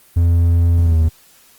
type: tone with pitch glide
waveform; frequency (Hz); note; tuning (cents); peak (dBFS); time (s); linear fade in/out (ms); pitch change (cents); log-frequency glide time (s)
triangle; 85.1 to 80.32; F2 to E2; -44 to -44; -8; 0.16-1.09; 10; -100; 0.84-0.97
effects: white hiss -49 dBFS RMS until 1.58 s + Opus 24 kbps